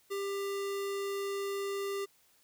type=tone; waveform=square; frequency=397.1 Hz; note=G4; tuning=22 cents sharp; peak=-34 dBFS; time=0.1-2.06 s; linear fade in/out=20 ms; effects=white hiss -67 dBFS RMS until 2.43 s